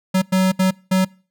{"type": "tone bursts at uneven times", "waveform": "square", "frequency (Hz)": 187.5, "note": "F#3", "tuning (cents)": 23, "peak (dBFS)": -14, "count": 4, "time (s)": [[0.14, 0.22], [0.32, 0.52], [0.59, 0.71], [0.91, 1.05]], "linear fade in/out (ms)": 10, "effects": ["noise-tail reverb RT60 0.4 s tail -25 dB re dry"]}